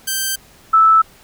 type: tone pair in turn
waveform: 5% pulse / sine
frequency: 1562 / 1313.5 Hz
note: G6 / E6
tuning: -7 / -7 cents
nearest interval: minor third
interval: 300 cents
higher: first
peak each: -7 dBFS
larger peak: neither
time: 0.07-0.36 / 0.73-1.02 s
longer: neither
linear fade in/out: 10 ms
effects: pink hiss -47 dBFS RMS until 1.23 s